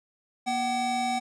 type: tone pair together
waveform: square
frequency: 239.1 / 759 Hz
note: A#3 / F#5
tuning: +44 / +44 cents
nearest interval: octave + minor sixth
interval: 2000 cents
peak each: -33 / -27 dBFS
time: 0.46-1.2 s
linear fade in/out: 20 ms
effects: resampled to 22050 Hz